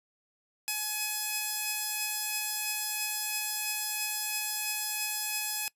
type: tone pair together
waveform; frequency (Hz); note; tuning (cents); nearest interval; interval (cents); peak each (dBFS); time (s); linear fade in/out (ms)
5% pulse; 846 / 2535; G#5 / D#7; +32 / +32; octave + perfect fifth; 1900; -23; 0.68-5.68; 0
effects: noise-tail reverb RT60 0.1 s tail -22 dB re dry + resampled to 32000 Hz